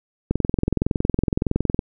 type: click train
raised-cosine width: 3 ms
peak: -6 dBFS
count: 33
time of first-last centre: 0.31-1.791 s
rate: 21.6 Hz
effects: none